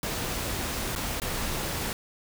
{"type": "noise with dropouts", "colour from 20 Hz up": "pink", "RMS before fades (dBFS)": -31, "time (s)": [0.03, 1.93], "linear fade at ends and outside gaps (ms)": 1, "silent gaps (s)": [[0.952, 0.96], [1.2, 1.218]], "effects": []}